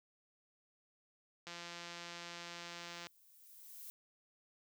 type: click train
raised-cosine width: 0.2 ms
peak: -30 dBFS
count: 276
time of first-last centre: 1.47-3.069 s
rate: 172 Hz
type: noise with exponential growth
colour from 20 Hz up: violet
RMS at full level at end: -49 dBFS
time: 2.38-3.9 s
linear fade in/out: 0 ms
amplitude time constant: 330 ms
effects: high-pass 60 Hz 12 dB/octave